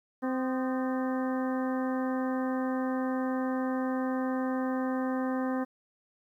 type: harmonic tone with a mistuned harmonic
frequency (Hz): 259.1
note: C4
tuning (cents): -17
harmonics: 1 / 2 / 3 / 4 / 5 / 6 / 7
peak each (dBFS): -29 / -35 / -39 / -41 / -43 / -45 / -46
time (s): 0.22-5.65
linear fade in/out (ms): 20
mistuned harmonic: 5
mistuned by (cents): -82
effects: 11-bit